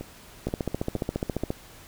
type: two click trains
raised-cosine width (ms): 2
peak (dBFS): -13 / -21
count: 16 / 4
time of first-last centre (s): 0.47-1.504 / 0.01-1.439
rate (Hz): 14.5 / 2.1
effects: pink hiss -49 dBFS RMS until 1.87 s

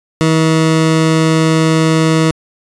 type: tone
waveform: 20% pulse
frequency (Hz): 160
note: D#3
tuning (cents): +49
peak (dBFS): -4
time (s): 0.21-2.31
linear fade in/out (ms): 0
effects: resampled to 22050 Hz

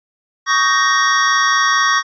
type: chord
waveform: square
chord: Eb dominant seventh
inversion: third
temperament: just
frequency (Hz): 1120.1 / 1244.5 / 1555.6 / 1866.8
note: Db6 / Eb6 / G6 / Bb6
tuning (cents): +18 / 0 / -14 / +2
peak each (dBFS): -16 / -22 / -22 / -17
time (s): 0.46-2.03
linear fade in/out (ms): 50
effects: resampled to 16000 Hz

